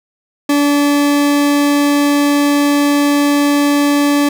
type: tone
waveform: 40% pulse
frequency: 288.2 Hz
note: D4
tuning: 33 cents flat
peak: -9 dBFS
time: 0.49-4.29 s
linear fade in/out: 5 ms
effects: none